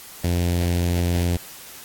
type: tone with notch filter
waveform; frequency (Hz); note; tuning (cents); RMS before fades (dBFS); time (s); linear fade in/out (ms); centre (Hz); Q
sawtooth; 87.31; F2; 0; -21; 0.24-1.37; 5; 1200; 0.84
effects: white hiss -41 dBFS RMS until 1.84 s + AAC 64 kbps

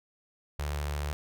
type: tone with notch filter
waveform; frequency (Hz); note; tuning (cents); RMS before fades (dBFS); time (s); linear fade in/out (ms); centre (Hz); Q
sawtooth; 73.42; D2; 0; -33; 0.59-1.13; 0; 250; 0.66
effects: none

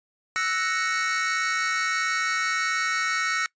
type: chord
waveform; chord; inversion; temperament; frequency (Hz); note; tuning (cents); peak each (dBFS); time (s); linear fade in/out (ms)
45% pulse; F# dominant seventh; third; equal; 1318.5 / 1480 / 1864.7 / 2217; E6 / F#6 / A#6 / C#7; 0 / 0 / 0 / 0; -28 / -30 / -29 / -29; 0.36-3.46; 0
effects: noise-tail reverb RT60 0.1 s tail -23 dB re dry + resampled to 16000 Hz

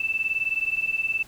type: beating tone pair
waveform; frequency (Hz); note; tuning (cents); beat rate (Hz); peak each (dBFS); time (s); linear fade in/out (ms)
sine; 2637 / 2656; E7 / E7; 0 / +12; 19; -26; 0-1.23; 5
effects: pink hiss -50 dBFS RMS until 1.27 s

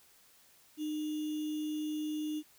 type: tone with sample-and-hold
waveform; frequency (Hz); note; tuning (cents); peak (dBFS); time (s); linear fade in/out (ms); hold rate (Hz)
sine; 304.9; D#4; -35; -33; 0.77-2.43; 50; 3150
effects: white hiss -63 dBFS RMS until 2.58 s

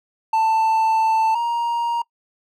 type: tone pair in turn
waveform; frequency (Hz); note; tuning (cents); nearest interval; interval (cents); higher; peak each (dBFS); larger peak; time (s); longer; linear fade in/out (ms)
triangle; 887 / 939.7; A5 / A#5; +14 / +14; minor second; 100; second; -13 / -17; first; 0.33-1.35 / 1.35-2.02; first; 5
effects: noise-tail reverb RT60 0.1 s tail -24 dB re dry

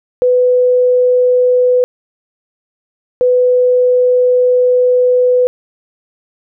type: tone pair in turn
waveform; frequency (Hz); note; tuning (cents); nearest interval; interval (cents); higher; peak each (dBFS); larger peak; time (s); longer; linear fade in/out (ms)
sine; 498.6 / 498.6; B4 / B4; +16 / +16; unison; 0; neither; -7; neither; 0.22-1.84 / 3.21-5.47; second; 0
effects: none

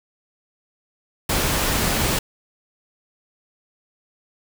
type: noise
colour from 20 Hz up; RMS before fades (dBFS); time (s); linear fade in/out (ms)
pink; -21; 1.29-2.19; 5
effects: none

